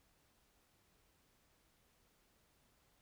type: silence
effects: pink hiss -74 dBFS RMS until 3.01 s